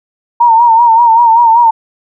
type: tone with vibrato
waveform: sine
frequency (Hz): 926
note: A#5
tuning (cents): -12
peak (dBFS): -3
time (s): 0.4-1.71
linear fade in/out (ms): 10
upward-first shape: sine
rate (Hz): 5.2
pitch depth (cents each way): 66
effects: none